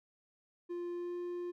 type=tone with pitch glide; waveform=triangle; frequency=349.2 to 352 Hz; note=F4 to F4; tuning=0 to +14 cents; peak=-35 dBFS; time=0.69-1.52 s; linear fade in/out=20 ms; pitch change=+14 cents; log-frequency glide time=0.93-1.16 s; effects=none